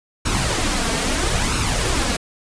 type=noise with flanger; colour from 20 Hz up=pink; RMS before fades=-20 dBFS; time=0.25-2.17 s; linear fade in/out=10 ms; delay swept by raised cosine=0.74 to 4.44 ms; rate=0.76 Hz; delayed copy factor=+0.55; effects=resampled to 22050 Hz